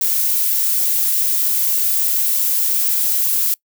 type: noise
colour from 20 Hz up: violet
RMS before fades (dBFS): -17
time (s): 0.01-3.54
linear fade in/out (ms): 2
effects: noise-tail reverb RT60 0.1 s tail -24 dB re dry